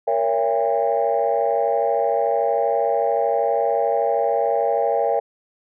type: chord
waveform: sine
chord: A# diminished seventh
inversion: none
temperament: just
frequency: 466.2 / 559.4 / 671.3 / 805.5 Hz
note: A#4 / C#5 / E5 / G5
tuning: 0 / +16 / +31 / +47 cents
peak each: -22 dBFS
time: 0.07-5.2 s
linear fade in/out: 10 ms
effects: tanh soft clip ceiling -9 dBFS